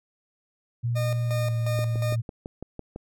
sine tone with pitch glide, 118.7 to 114.99 Hz, A#2 to A#2, +32 to -23 cents, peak -23 dBFS, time 0.83-2.22 s, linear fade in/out 20 ms, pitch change -55 cents, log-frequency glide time 1.25-1.53 s
40% pulse tone with tremolo, 610 Hz, D#5, 34 cents flat, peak -28 dBFS, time 0.95-2.16 s, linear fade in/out 20 ms, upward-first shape square, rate 2.8 Hz, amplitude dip 70%
click train, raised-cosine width 2 ms, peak -22 dBFS, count 8, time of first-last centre 1.79-2.961 s, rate 5.98 Hz
effects none

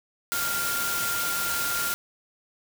sine tone in noise, 1396.9 Hz, F6, in tune, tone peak -29 dBFS, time 0.32-1.94 s, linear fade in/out 0 ms, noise white, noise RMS -29 dBFS, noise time 0.32-1.94 s, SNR -3 dB, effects none

